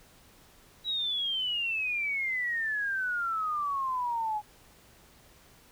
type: exponential sweep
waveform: sine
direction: down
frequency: 3903 to 830.6 Hz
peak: -28 dBFS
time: 0.84-4.42 s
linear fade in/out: 50 ms
effects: pink hiss -58 dBFS RMS until 5.71 s